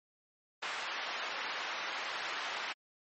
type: band-pass noise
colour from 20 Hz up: pink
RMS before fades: -39 dBFS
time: 0.62-2.73 s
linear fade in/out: 10 ms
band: 940 to 3300 Hz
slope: 12 dB/octave
effects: MP3 32 kbps